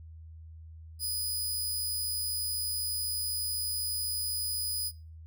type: tone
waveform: 15% pulse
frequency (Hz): 4978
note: D#8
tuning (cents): 0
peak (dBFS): -24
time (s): 0.99-4.92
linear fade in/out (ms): 50
effects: noise-tail reverb RT60 0.4 s tail -24 dB re dry + added 80 Hz sine -45 dBFS peak until 5.26 s